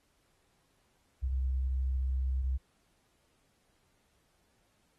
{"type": "tone", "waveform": "sine", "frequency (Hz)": 65.1, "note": "C2", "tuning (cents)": -8, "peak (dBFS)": -28, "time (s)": [1.22, 2.58], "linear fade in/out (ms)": 20, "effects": ["pink hiss -73 dBFS RMS until 4.98 s", "AAC 32 kbps"]}